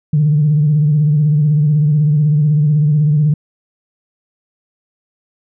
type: tone with vibrato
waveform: sine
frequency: 149.8 Hz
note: D3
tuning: 35 cents sharp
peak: -8 dBFS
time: 0.13-3.34 s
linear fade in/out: 5 ms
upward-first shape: sine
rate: 16 Hz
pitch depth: 71 cents each way
effects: tanh soft clip ceiling -4 dBFS